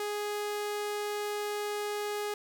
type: tone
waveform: sawtooth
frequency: 415.3 Hz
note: G#4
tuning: in tune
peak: -28 dBFS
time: 0-2.34 s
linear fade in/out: 2 ms
effects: none